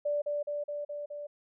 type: tone with echo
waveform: sine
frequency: 585 Hz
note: D5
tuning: 7 cents flat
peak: -27 dBFS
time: 0.05-0.22 s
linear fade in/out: 10 ms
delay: 210 ms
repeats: 5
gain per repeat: -2 dB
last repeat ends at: 1.27 s
effects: none